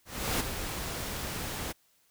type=noise with ADSR envelope; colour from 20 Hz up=pink; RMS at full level=-28 dBFS; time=0.05-1.73 s; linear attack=350 ms; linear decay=15 ms; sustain=-8 dB; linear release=20 ms; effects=white hiss -68 dBFS RMS until 2.1 s